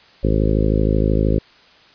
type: harmonic tone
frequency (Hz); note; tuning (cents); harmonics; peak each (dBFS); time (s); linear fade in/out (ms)
53; G#1; +36; 1 / 2 / 3 / 4 / 5 / 6 / 7 / 8 / 9 / 10; -18 / -21 / -23 / -24 / -25 / -26 / -26 / -27 / -28 / -28; 0.23-1.39; 10
effects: white hiss -49 dBFS RMS until 1.94 s + resampled to 11025 Hz